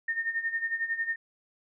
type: tone with tremolo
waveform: sine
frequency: 1827 Hz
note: A#6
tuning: 35 cents flat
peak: -25 dBFS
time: 0.08-1.16 s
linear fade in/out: 5 ms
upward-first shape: sine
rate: 11 Hz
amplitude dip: 75%
effects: none